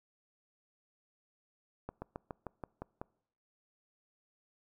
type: slowing click train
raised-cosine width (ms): 1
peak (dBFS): -26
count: 8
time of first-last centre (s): 1.89-3.015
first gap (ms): 130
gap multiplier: 1.07
effects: noise-tail reverb RT60 0.7 s tail -25 dB re dry